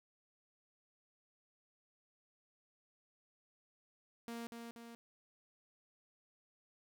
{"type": "tone with echo", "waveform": "sawtooth", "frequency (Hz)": 233.1, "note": "A#3", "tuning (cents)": 0, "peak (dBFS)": -39, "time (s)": [4.28, 4.47], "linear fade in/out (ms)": 0, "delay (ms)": 240, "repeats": 2, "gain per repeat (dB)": -4, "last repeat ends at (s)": 4.95, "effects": []}